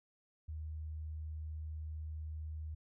sine tone, 77.78 Hz, D#2, in tune, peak -40 dBFS, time 0.48-2.75 s, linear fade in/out 10 ms, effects none

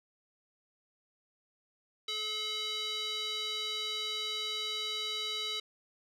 square tone with band-pass filter, 430 Hz, A4, 40 cents flat, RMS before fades -36 dBFS, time 2.08-5.6 s, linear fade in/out 5 ms, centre 3700 Hz, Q 4, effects none

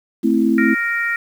sine chord, A minor, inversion none, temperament equal, 220 / 261.6 / 329.6 Hz, A3 / C4 / E4, 0 / 0 / 0 cents, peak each -17 dBFS, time 0.23-0.75 s, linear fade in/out 20 ms
harmonic tone, 466.2 Hz, A#4, in tune, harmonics 3 / 4 / 5, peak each -23 / -19 / -26 dBFS, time 0.58-1.16 s, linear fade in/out 2 ms
effects 7-bit

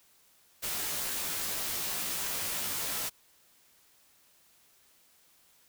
white noise with comb filter, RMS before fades -34 dBFS, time 0.62-3.1 s, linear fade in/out 20 ms, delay 16 ms, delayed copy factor -0.7, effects white hiss -64 dBFS RMS until 5.68 s

